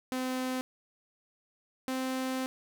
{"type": "tone pair in turn", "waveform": "sawtooth", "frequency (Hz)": [256.8, 260.1], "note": ["C4", "C4"], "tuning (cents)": [-32, -10], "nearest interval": "unison", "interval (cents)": 22, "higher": "second", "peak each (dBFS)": -27, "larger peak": "neither", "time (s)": [[0.12, 0.61], [1.88, 2.46]], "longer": "second", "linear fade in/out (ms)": 0, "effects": []}